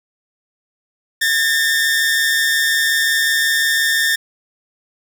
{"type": "tone pair together", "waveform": "sawtooth", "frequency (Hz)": [1661.2, 1806.8], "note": ["G#6", "A6"], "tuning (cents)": [0, 45], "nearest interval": "minor second", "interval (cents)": 145, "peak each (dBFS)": [-19, -11], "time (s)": [1.21, 4.16], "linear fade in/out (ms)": 10, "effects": []}